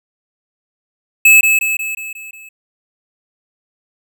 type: tone with echo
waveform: square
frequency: 2600 Hz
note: E7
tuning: 24 cents flat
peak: -5 dBFS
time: 1.25-1.41 s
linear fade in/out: 5 ms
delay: 180 ms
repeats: 6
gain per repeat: -5 dB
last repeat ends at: 2.49 s
effects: none